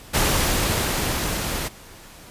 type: noise with level ramp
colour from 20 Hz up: pink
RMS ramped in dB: -19 to -27 dBFS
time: 0.13-1.69 s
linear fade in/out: 20 ms
effects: pink hiss -44 dBFS RMS until 2.3 s + resampled to 32000 Hz